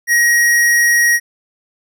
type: tone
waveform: square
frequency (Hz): 1892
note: A#6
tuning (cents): +25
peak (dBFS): -10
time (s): 0.07-1.2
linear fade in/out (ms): 50
effects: none